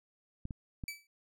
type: clicks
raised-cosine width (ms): 5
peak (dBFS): -27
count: 3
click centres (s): 0.454 / 0.508 / 0.838
type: tone with exponential decay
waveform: sawtooth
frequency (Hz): 2305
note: D7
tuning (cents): -33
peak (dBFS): -32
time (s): 0.88-1.07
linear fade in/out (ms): 2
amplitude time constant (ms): 41
effects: none